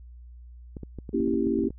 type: clicks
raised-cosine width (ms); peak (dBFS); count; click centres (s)
3; -24; 11; 0.768 / 0.833 / 0.987 / 1.092 / 1.204 / 1.278 / 1.34 / 1.47 / 1.59 / 1.64 / 1.705
type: chord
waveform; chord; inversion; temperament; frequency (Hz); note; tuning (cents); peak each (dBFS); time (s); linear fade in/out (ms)
sine; A# diminished seventh; none; equal with one note detuned; 233.1 / 277.2 / 331 / 392; A#3 / C#4 / E4 / G4; 0 / 0 / +7 / 0; -28; 1.13-1.69; 10
effects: added 60 Hz sine -43 dBFS peak until 1.78 s